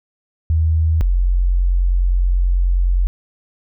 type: tone pair in turn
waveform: sine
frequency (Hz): 80.1 / 44.73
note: E2 / F1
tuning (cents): -49 / +42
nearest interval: minor seventh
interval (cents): 1009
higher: first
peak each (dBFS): -12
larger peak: neither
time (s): 0.5-1.01 / 1.01-3.07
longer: second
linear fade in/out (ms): 0
effects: none